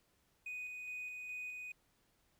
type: tone with tremolo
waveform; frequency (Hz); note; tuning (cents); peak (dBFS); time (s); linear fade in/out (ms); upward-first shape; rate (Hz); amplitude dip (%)
triangle; 2489; D#7; 0; -39; 0.46-1.72; 5; square; 2.4; 30
effects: tanh soft clip ceiling -36 dBFS + pink hiss -75 dBFS RMS until 2.39 s